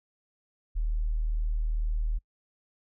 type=tone; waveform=sine; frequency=38.89 Hz; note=D#1; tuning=in tune; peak=-25 dBFS; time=0.75-2.19 s; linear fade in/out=20 ms; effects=noise-tail reverb RT60 0.1 s tail -26 dB re dry